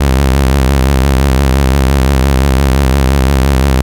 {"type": "tone with vibrato", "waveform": "sawtooth", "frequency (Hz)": 67.1, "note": "C2", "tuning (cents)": 44, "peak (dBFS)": -3, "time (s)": [0, 3.82], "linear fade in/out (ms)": 10, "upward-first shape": "triangle", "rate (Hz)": 5.8, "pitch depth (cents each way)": 110, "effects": []}